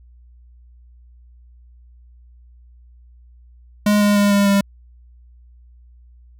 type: tone with pitch steps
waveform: square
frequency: 207.7 / 205.6 / 203.4 / 201.3 / 199.24 Hz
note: G#3 / G#3 / G#3 / G3 / G3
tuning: 0 / -17 / -36 / +46 / +28 cents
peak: -13 dBFS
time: 3.86-4.61 s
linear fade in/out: 5 ms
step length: 150 ms
effects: added 60 Hz sine -44 dBFS peak until 6.39 s